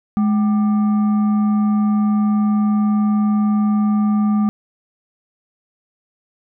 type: tone with frequency modulation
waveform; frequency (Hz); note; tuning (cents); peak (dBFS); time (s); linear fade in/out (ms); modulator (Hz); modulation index
sine; 210.1; G#3; +20; -13; 0.17-4.49; 0; 981; 0.26
effects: none